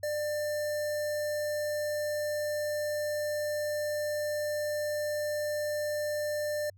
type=tone with notch filter; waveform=square; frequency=596 Hz; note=D5; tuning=25 cents sharp; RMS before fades=-32 dBFS; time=0.03-6.7 s; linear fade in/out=5 ms; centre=3000 Hz; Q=1.8; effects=added 96 Hz sine -54 dBFS peak until 6.77 s